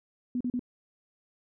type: tone bursts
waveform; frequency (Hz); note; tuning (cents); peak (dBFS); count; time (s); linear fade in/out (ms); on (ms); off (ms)
sine; 246.9; B3; 0; -27; 3; 0.35-0.594; 2; 56; 38
effects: none